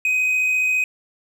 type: tone with amplitude modulation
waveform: triangle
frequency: 2512 Hz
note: D#7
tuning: 16 cents sharp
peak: -14 dBFS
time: 0.05-0.84 s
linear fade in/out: 2 ms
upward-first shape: sine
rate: 54.7 Hz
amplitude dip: 25%
effects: none